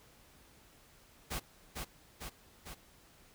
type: noise with echo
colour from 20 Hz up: pink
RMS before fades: -38 dBFS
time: 1.3-1.4 s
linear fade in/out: 20 ms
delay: 450 ms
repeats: 3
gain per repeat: -3 dB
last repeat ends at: 2.75 s
effects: pink hiss -62 dBFS RMS until 3.34 s